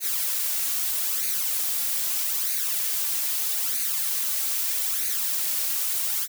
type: noise with flanger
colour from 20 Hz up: blue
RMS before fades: -26 dBFS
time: 0-6.28 s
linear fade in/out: 50 ms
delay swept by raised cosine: 0.46 to 3.66 ms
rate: 0.79 Hz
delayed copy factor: +0.6
effects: none